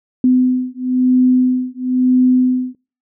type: beating tone pair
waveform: sine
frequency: 253.1 / 254.1 Hz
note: B3 / B3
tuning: +43 / +49 cents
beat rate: 1 Hz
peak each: -14 dBFS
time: 0.24-2.75 s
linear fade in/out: 2 ms
effects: noise-tail reverb RT60 0.4 s tail -24 dB re dry